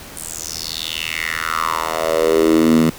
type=tone with high-pass filter sweep; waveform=10% pulse; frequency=80.6 Hz; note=E2; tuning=38 cents flat; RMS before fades=-18 dBFS; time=0.16-2.9 s; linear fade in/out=5 ms; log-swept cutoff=9300 to 190 Hz; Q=4.4; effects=pink hiss -36 dBFS RMS until 2.98 s